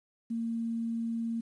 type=tone with quantisation; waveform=sine; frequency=229.6 Hz; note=A#3; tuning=26 cents flat; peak=-30 dBFS; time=0.3-1.41 s; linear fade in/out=10 ms; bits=10; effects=resampled to 24000 Hz